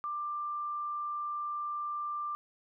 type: tone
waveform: sine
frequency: 1185 Hz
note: D6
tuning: 15 cents sharp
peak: -33 dBFS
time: 0.04-2.35 s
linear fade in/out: 0 ms
effects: none